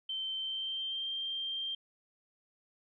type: tone with pitch glide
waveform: sine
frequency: 3106 to 3171 Hz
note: G7 to G7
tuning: -17 to +19 cents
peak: -34 dBFS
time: 0.09-1.75 s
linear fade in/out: 5 ms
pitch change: +36 cents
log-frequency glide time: 0.38-1.09 s
effects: none